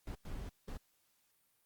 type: noise bursts at uneven times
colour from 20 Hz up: brown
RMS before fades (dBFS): -43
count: 3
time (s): 0.07-0.15 / 0.25-0.49 / 0.68-0.77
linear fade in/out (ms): 2
effects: white hiss -75 dBFS RMS until 1.65 s + Opus 48 kbps